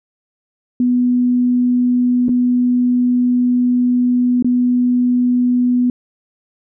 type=tone with dropouts; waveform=sine; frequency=246.9 Hz; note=B3; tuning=in tune; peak=-11 dBFS; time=0.8-5.9 s; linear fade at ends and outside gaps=2 ms; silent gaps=2.284-2.291 / 4.425-4.445 s; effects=none